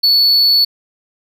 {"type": "tone", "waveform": "triangle", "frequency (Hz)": 4435, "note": "C#8", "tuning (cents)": 0, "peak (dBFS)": -7, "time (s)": [0.03, 0.65], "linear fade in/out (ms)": 10, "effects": []}